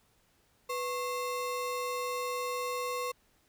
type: ring-modulated tone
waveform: square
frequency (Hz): 793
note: G5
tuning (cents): +20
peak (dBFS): -30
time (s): 0.69-3.12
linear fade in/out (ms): 10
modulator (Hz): 297
effects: pink hiss -69 dBFS RMS until 3.48 s